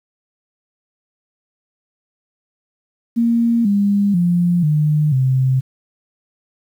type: tone with pitch steps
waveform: sine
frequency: 233.1 / 201.8 / 174.63 / 151.15 / 130.82 Hz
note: A#3 / G#3 / F3 / D#3 / C3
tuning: 0 / -49 / 0 / -50 / 0 cents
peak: -12 dBFS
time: 3.16-5.61 s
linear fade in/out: 20 ms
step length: 490 ms
effects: 8-bit